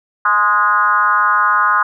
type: tone with frequency modulation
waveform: sine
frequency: 1245 Hz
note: D#6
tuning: 1 cent sharp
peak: -10 dBFS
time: 0.25-1.83 s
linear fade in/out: 5 ms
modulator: 204 Hz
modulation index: 1.3
effects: none